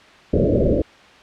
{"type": "low-pass noise", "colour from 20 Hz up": "white", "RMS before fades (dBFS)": -17, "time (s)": [0.33, 0.82], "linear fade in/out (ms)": 5, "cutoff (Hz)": 600, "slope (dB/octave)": 96, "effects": ["white hiss -46 dBFS RMS until 1.22 s", "low-pass 3000 Hz 12 dB/octave"]}